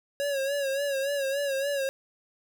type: tone with vibrato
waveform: square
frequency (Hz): 554.4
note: C#5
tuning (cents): 0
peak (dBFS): -27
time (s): 0.2-1.89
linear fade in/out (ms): 0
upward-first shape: sine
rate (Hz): 3.5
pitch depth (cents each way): 62
effects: none